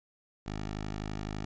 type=tone; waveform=10% pulse; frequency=51.9 Hz; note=G#1; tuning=in tune; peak=-27 dBFS; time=0.46-1.45 s; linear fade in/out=5 ms; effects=resampled to 16000 Hz